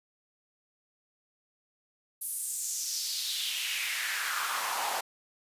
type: noise with high-pass filter sweep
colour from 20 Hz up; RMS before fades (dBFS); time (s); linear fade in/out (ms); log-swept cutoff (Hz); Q
pink; -33; 2.21-5.01; 10; 11000 to 720; 3
effects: resampled to 32000 Hz